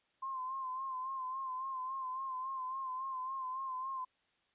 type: tone with vibrato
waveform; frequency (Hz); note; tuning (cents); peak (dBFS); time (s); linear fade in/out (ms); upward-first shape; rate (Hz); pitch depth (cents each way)
sine; 1046.5; C6; 0; -37; 0.22-4.05; 10; sine; 3.6; 49
effects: white hiss -75 dBFS RMS until 4.54 s + resampled to 8000 Hz